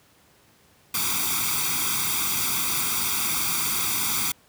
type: noise with comb filter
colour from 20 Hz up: white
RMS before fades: -25 dBFS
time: 0.94-4.32 s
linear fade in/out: 5 ms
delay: 0.85 ms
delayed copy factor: +0.9
effects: pink hiss -58 dBFS RMS until 4.48 s + high-pass 80 Hz 12 dB/octave